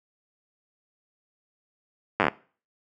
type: slowing click train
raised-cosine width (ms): 0.5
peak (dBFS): -5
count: 8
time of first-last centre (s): 2.2-2.283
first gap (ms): 9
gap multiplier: 1.09
effects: noise-tail reverb RT60 0.4 s tail -21 dB re dry + high-pass 150 Hz 12 dB/octave